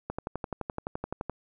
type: click train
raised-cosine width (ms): 1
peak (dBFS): -18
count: 15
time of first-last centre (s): 0.1-1.297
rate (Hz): 11.7
effects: none